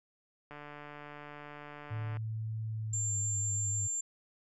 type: click train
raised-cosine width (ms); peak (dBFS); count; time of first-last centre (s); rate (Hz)
0.5; -32; 245; 0.51-2.17; 147
type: tone with pitch glide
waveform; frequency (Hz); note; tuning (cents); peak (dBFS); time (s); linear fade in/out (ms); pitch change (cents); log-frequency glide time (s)
sine; 110.3 to 106.67; A2 to G#2; +5 to +47; -34; 1.9-3.88; 20; -58; 2.64-3.48
type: tone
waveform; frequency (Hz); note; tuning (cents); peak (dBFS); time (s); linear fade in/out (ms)
sine; 7310; A#8; -35; -32; 2.93-4.01; 5
effects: none